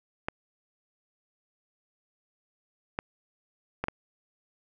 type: clicks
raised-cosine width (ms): 0.5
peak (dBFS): -14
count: 4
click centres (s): 0.285 / 2.989 / 3.84 / 3.884
effects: none